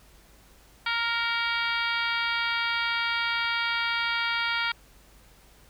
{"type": "harmonic tone with a mistuned harmonic", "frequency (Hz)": 466.2, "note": "A#4", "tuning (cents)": 0, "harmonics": [2, 3, 4, 5, 6, 7, 8, 9, 10], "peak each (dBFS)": [-34, -29, -34, -31, -38, -34, -38, -42, -39], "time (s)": [0.86, 4.72], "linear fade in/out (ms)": 5, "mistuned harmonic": 5, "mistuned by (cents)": -26, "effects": ["added 50 Hz sine -57 dBFS peak until 5.69 s", "pink hiss -57 dBFS RMS until 5.69 s"]}